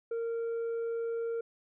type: tone with tanh clipping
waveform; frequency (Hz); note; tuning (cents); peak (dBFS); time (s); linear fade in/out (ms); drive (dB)
sine; 461.5; A#4; -17; -32; 0.11-1.41; 5; 3
effects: none